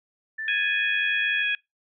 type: tone with vibrato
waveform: sine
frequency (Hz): 1760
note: A6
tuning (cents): 0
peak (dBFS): -29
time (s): 0.38-1.43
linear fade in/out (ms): 10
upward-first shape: sine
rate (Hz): 2.7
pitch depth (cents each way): 9
type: harmonic tone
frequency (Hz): 830.6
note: G#5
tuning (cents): 0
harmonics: 2 / 3 / 4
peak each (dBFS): -26 / -25 / -31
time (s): 0.48-1.55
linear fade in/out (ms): 2
effects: noise-tail reverb RT60 0.2 s tail -25 dB re dry